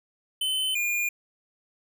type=tone pair in turn; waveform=square; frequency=3049 / 2420 Hz; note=G7 / D#7; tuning=-49 / -49 cents; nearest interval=major third; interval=400 cents; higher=first; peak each=-25 dBFS; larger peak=neither; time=0.41-0.75 / 0.75-1.09 s; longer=neither; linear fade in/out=5 ms; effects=none